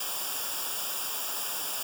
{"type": "noise with comb filter", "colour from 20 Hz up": "white", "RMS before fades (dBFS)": -33, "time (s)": [0, 1.83], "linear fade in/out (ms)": 5, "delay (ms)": 0.48, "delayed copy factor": -0.85, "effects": []}